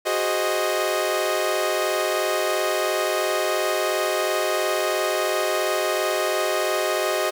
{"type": "chord", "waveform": "sawtooth", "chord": "Ab dominant seventh", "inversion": "third", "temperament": "equal with one note detuned", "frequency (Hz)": [370, 412.9, 523.3, 622.3], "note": ["Gb4", "Ab4", "C5", "Eb5"], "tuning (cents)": [0, -10, 0, 0], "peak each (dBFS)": [-23, -25, -25, -20], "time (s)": [0.05, 7.31], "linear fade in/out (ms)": 20, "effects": []}